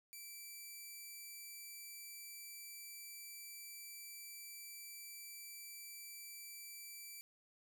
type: tone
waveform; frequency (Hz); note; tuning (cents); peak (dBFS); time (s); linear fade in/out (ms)
5% pulse; 2330; D7; -14; -40; 0.13-7.21; 0
effects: none